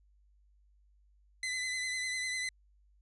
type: tone with vibrato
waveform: sawtooth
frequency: 2021 Hz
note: B6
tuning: 39 cents sharp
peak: -30 dBFS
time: 1.43-2.49 s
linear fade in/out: 2 ms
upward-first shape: sine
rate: 10 Hz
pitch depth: 30 cents each way
effects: added 50 Hz sine -63 dBFS peak until 3.01 s + resampled to 24000 Hz

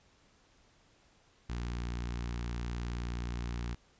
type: tone with notch filter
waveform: sawtooth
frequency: 59.2 Hz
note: A#1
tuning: 27 cents sharp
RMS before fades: -37 dBFS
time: 1.49-3.75 s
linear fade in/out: 10 ms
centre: 560 Hz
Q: 1.2
effects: pink hiss -66 dBFS RMS until 3.99 s + resampled to 16000 Hz

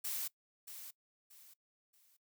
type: noise with echo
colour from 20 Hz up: blue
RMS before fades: -39 dBFS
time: 0.04-0.28 s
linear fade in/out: 10 ms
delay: 630 ms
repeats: 3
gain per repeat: -10 dB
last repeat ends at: 2.17 s
effects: noise-tail reverb RT60 0.1 s tail -21 dB re dry

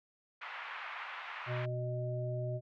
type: band-pass noise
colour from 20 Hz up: pink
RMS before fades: -44 dBFS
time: 0.41-1.66 s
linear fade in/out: 10 ms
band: 920 to 2600 Hz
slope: 24 dB/octave
type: harmonic tone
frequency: 123.47 Hz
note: B2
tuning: in tune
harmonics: 1 / 3 / 5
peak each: -35 / -45 / -40 dBFS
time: 1.46-2.61 s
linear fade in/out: 50 ms
effects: none

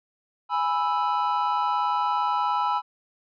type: chord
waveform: triangle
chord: E major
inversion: first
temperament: equal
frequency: 830.6 / 987.8 / 1318.5 Hz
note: G#5 / B5 / E6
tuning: 0 / 0 / 0 cents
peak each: -25 / -23 / -26 dBFS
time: 0.49-2.82 s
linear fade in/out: 50 ms
effects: resampled to 11025 Hz

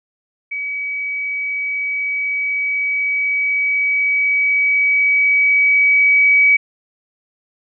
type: tone with level ramp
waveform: sine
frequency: 2274 Hz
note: C#7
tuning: 44 cents sharp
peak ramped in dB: -21 to -8 dBFS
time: 0.51-6.57 s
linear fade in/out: 10 ms
effects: none

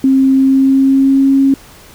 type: tone with pitch glide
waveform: sine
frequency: 266.8 to 272.1 Hz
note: C4 to C#4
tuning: +34 to -32 cents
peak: -6 dBFS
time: 0.04-1.54 s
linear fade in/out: 2 ms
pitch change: +34 cents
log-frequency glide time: 0.34-1.33 s
effects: pink hiss -39 dBFS RMS until 1.94 s

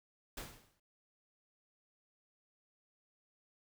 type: noise with exponential decay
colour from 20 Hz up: pink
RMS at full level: -42 dBFS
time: 0.37-0.8 s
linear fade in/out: 5 ms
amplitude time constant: 93 ms
effects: none

